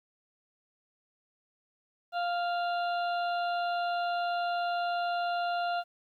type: harmonic tone with a mistuned harmonic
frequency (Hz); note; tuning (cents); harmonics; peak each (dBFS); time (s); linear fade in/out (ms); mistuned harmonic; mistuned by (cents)
698.5; F5; 0; 1 / 2 / 4 / 5 / 6; -29 / -36 / -43 / -49 / -46; 2.12-5.84; 50; 6; -53
effects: 11-bit